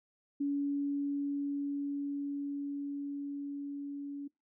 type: tone with level ramp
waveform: sine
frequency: 283.5 Hz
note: C#4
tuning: 39 cents sharp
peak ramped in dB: -29 to -38 dBFS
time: 0.4-4.28 s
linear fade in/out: 10 ms
effects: noise-tail reverb RT60 0.2 s tail -23 dB re dry